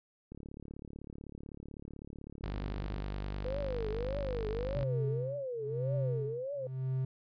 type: click train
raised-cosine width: 3 ms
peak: -33 dBFS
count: 97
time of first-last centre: 0.32-2.994 s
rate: 35.9 Hz
type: tone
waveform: sawtooth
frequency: 49.79 Hz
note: G1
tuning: 28 cents sharp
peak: -32 dBFS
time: 2.43-4.84 s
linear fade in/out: 10 ms
type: tone with vibrato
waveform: sine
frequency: 493.9 Hz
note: B4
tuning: in tune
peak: -35 dBFS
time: 3.45-6.67 s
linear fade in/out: 2 ms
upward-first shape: triangle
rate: 1.7 Hz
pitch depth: 290 cents each way
type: tone with tremolo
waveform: triangle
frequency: 130.81 Hz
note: C3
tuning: in tune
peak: -28 dBFS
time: 4.75-7.05 s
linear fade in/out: 5 ms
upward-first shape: sine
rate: 1 Hz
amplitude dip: 100%
effects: resampled to 11025 Hz